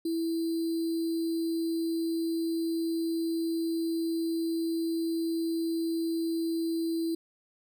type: tone with sample-and-hold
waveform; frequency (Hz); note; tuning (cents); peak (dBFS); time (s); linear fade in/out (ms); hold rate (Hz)
sine; 329.6; E4; 0; -27; 0.05-7.15; 5; 4410
effects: none